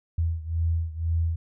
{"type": "beating tone pair", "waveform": "sine", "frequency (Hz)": [82, 84], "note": ["E2", "E2"], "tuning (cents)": [-9, 33], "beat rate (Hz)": 2, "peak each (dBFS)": [-25, -28], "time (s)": [0.18, 1.36], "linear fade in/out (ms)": 5, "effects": []}